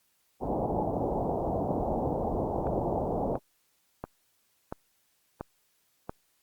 white low-pass noise, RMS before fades -30 dBFS, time 0.4-3.39 s, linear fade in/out 50 ms, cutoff 830 Hz, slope 48 dB/octave
sine tone with exponential growth, 854 Hz, G#5, 48 cents sharp, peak -26 dBFS, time 0.68-0.83 s, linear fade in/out 5 ms, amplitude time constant 31 ms
click train, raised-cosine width 1 ms, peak -20 dBFS, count 6, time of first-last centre 2.67-6.095 s, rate 1.46 Hz
effects white hiss -71 dBFS RMS until 6.42 s + Opus 48 kbps

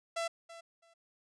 sawtooth tone with echo, 670 Hz, E5, 28 cents sharp, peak -29 dBFS, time 0.16-0.28 s, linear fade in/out 10 ms, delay 330 ms, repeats 2, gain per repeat -15 dB, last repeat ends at 0.94 s, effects resampled to 22050 Hz

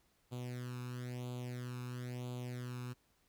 sawtooth tone with flanger, 123.9 Hz, B2, 6 cents sharp, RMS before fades -43 dBFS, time 0.31-2.94 s, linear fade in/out 20 ms, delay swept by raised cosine 0.27 to 0.78 ms, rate 1 Hz, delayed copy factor +0.8, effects pink hiss -74 dBFS RMS until 3.28 s

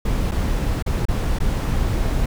brown noise with dropouts, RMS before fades -20 dBFS, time 0.05-2.26 s, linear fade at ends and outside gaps 5 ms, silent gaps 0.312-0.317 / 0.825-0.862 / 1.054-1.084 / 1.388-1.401 s, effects none

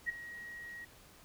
sine tone with ADSR envelope, 1896 Hz, A#6, 29 cents sharp, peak -29 dBFS, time 0.06-0.85 s, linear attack 30 ms, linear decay 16 ms, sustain -15 dB, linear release 7 ms, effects pink hiss -59 dBFS RMS until 1.24 s

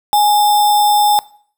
sine tone with sample-and-hold, 830.6 Hz, G#5, in tune, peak -8 dBFS, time 0.13-1.19 s, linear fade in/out 0 ms, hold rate 4410 Hz, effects noise-tail reverb RT60 0.5 s tail -20 dB re dry

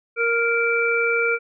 harmonic tone, 466.2 Hz, A#4, in tune, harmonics 1 / 3 / 5, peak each -22 / -22 / -22 dBFS, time 0.16-1.39 s, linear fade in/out 50 ms, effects none

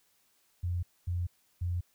sine tone bursts at uneven times, 88 Hz, F2, 14 cents sharp, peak -29 dBFS, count 3, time 0.63-0.83 / 1.07-1.27 / 1.61-1.81 s, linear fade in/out 10 ms, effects white hiss -70 dBFS RMS until 1.94 s

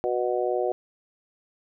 harmonic tone, 122.9 Hz, B2, 8 cents flat, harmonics 3 / 4 / 5 / 6, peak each -27 / -28 / -29 / -30 dBFS, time 0.04-0.72 s, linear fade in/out 0 ms, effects none

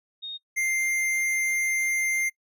sine / square tone pair in turn, 3711 / 2099 Hz, A#7 / C7, -9 / +5 cents, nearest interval minor seventh, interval 986 cents, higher first, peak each -32 / -24 dBFS, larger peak second, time 0.22-0.38 / 0.56-2.3 s, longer second, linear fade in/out 20 ms, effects noise-tail reverb RT60 0.1 s tail -24 dB re dry + resampled to 32000 Hz

